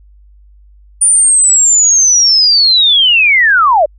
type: linear sweep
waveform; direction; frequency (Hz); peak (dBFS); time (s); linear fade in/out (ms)
sine; down; 9397 to 553; -5; 1.01-3.86; 10
effects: added 50 Hz sine -39 dBFS peak until 3.98 s